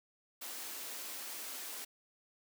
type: high-pass noise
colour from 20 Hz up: white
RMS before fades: -44 dBFS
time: 0.41-1.85 s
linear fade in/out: 10 ms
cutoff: 230 Hz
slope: 48 dB/octave
effects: none